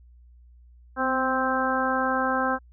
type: harmonic tone with a mistuned harmonic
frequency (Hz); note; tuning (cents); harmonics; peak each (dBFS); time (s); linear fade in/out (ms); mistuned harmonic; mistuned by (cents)
261.6; C4; 0; 1 / 2 / 3 / 4 / 5 / 6; -29 / -29 / -29 / -29 / -29 / -29; 0.96-2.59; 50; 1; -27
effects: added 60 Hz sine -49 dBFS peak until 2.72 s